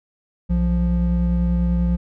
triangle tone pair together, 61.57 / 174.61 Hz, B1 / F3, -5 / 0 cents, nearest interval octave + tritone, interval 1805 cents, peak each -17 dBFS, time 0.49-1.97 s, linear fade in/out 20 ms, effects none

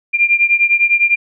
sine beating tone pair, 2389 / 2398.9 Hz, D7 / D7, +29 / +36 cents, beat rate 9.9 Hz, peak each -12 / -14 dBFS, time 0.13-1.16 s, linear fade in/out 20 ms, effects none

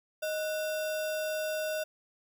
sine tone with sample-and-hold, 622.3 Hz, D#5, in tune, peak -30 dBFS, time 0.22-1.84 s, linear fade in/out 10 ms, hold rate 2100 Hz, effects none

